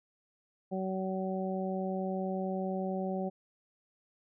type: harmonic tone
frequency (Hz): 188.9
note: F#3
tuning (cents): +36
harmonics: 1 / 2 / 3 / 4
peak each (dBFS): -34 / -38 / -38 / -40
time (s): 0.71-3.3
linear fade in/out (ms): 20
effects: none